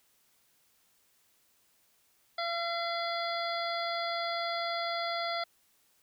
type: harmonic tone with a mistuned harmonic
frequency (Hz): 681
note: F5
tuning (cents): -44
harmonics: 1 / 2 / 3 / 5 / 6 / 7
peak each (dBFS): -34 / -37 / -39 / -41 / -42 / -42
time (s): 2.38-5.44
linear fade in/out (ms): 5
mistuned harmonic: 6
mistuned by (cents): +47
effects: white hiss -69 dBFS RMS until 6.02 s